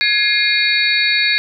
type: tone cluster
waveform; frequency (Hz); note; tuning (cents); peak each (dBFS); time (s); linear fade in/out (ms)
sine; 1677 / 2128 / 2436 / 3818 / 4431; G#6 / C7 / D#7 / A#7 / C#8; +16 / +29 / -37 / +41 / -2; -19; 0.01-1.38; 0
effects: none